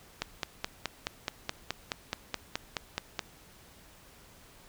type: click train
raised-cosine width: 0.2 ms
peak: -13 dBFS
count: 15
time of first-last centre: 0.22-3.192 s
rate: 4.71 Hz
effects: pink hiss -56 dBFS RMS until 4.68 s